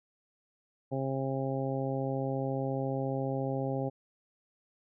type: harmonic tone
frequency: 134.3 Hz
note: C3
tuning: 46 cents sharp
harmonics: 1 / 2 / 3 / 4 / 5 / 6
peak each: -34 / -36 / -38 / -36 / -42 / -41 dBFS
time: 0.91-3.9 s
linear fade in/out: 20 ms
effects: none

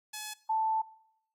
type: tone pair in turn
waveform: 5% pulse / sine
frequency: 852 / 881.5 Hz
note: G#5 / A5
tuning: +44 / +3 cents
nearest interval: minor second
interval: 59 cents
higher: second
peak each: -26 dBFS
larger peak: neither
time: 0.13-0.34 / 0.49-0.82 s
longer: second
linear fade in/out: 10 ms
effects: noise-tail reverb RT60 0.7 s tail -21 dB re dry + Opus 48 kbps

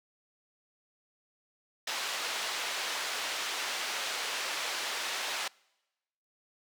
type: band-pass noise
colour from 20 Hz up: white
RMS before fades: -35 dBFS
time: 1.87-5.48 s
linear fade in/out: 5 ms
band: 550 to 4400 Hz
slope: 12 dB/octave
effects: noise-tail reverb RT60 1.0 s tail -26 dB re dry

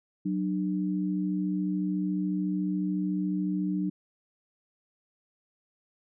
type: tone pair together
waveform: sine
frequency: 186.06 / 300 Hz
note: F#3 / D4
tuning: +10 / +37 cents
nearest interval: minor sixth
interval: 827 cents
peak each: -28 / -30 dBFS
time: 0.25-3.9 s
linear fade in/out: 10 ms
effects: none

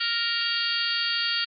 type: harmonic tone with a mistuned harmonic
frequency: 466.2 Hz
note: A#4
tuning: in tune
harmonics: 3 / 4 / 5 / 6 / 7 / 8 / 9 / 10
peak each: -31 / -33 / -39 / -31 / -31 / -36 / -37 / -28 dBFS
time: 0-1.45 s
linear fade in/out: 10 ms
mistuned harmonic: 10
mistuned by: -32 cents
effects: Opus 24 kbps

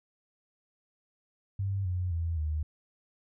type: tone with pitch steps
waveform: sine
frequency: 98 / 90.39 / 83.37 / 76.89 Hz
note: G2 / F#2 / E2 / D#2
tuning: 0 / -40 / +20 / -20 cents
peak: -28 dBFS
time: 1.59-2.63 s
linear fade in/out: 5 ms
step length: 260 ms
effects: none

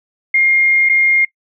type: tone with dropouts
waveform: sine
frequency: 2126 Hz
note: C7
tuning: 27 cents sharp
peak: -9 dBFS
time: 0.34-1.25 s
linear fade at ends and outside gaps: 5 ms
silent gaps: 0.89-0.895 s
effects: noise-tail reverb RT60 0.1 s tail -21 dB re dry

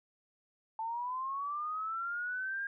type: linear sweep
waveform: sine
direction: up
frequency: 880 to 1621 Hz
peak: -34 dBFS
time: 0.79-2.67 s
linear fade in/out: 2 ms
effects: none

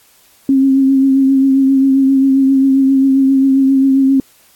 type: tone with vibrato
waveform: sine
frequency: 269.2 Hz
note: C4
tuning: 49 cents sharp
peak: -7 dBFS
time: 0.49-4.2 s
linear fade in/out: 2 ms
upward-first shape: triangle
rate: 7.5 Hz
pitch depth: 30 cents each way
effects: white hiss -49 dBFS RMS until 4.55 s + AAC 64 kbps

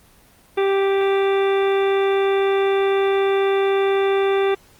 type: harmonic tone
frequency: 392 Hz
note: G4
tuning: in tune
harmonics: 1 / 2 / 3 / 4 / 5 / 6 / 7 / 9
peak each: -16 / -26 / -29 / -33 / -33 / -33 / -37 / -35 dBFS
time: 0.57-4.55 s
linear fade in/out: 10 ms
effects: pink hiss -52 dBFS RMS until 4.79 s + Opus 24 kbps

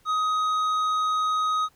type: tone with tanh clipping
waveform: sine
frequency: 1257 Hz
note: D#6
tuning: 17 cents sharp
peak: -23 dBFS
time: 0.05-1.69 s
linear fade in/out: 50 ms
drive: 8 dB
effects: pink hiss -62 dBFS RMS until 1.75 s

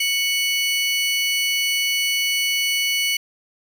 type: tone pair together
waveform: 35% pulse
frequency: 2220 / 2959 Hz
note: C#7 / F#7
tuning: +2 / -1 cents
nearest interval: perfect fourth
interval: 497 cents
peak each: -20 / -20 dBFS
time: 0-3.17 s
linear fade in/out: 5 ms
effects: none

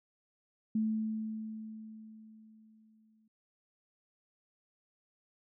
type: tone with exponential decay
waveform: sine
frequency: 218.6 Hz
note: A3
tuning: 11 cents flat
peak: -27 dBFS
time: 0.75-3.28 s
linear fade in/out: 5 ms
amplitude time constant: 550 ms
effects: none

